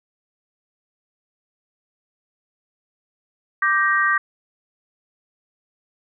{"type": "chord", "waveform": "sine", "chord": "G minor", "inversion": "second", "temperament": "just", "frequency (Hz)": [1176, 1568, 1881.6], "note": ["D6", "G6", "Bb6"], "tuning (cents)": [2, 0, 16], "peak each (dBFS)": -20, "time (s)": [3.62, 4.18], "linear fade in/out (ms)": 5, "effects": []}